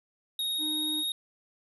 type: tone with vibrato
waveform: square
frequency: 3745 Hz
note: A#7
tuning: 7 cents sharp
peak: -29 dBFS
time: 0.39-1.12 s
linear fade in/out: 2 ms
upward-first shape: triangle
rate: 19 Hz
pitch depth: 15 cents each way
type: tone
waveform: triangle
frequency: 306.9 Hz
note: D#4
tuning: 24 cents flat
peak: -33 dBFS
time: 0.58-1.04 s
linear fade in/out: 50 ms
effects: none